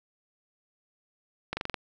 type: slowing click train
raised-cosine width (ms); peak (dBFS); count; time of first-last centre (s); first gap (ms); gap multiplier
0.3; -15; 6; 1.53-1.742; 40; 1.03
effects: none